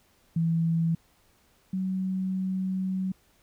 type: tone pair in turn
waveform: sine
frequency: 165.1 / 187.99 Hz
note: E3 / F#3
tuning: +3 / +28 cents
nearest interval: major second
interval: 225 cents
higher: second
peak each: -22 / -26 dBFS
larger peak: first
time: 0.36-0.95 / 1.73-3.12 s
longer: second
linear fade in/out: 5 ms
effects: pink hiss -64 dBFS RMS until 3.42 s